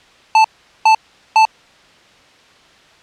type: tone bursts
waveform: square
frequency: 880 Hz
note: A5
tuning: in tune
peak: -7 dBFS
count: 3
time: 0.35-1.452 s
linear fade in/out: 2 ms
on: 94 ms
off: 410 ms
effects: white hiss -47 dBFS RMS until 3.02 s + low-pass 4000 Hz 12 dB/octave